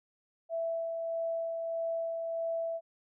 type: tone with tremolo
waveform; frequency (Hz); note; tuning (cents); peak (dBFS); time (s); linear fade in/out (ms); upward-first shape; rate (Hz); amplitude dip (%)
sine; 662; E5; +7; -30; 0.49-2.81; 50; sine; 1.6; 30
effects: none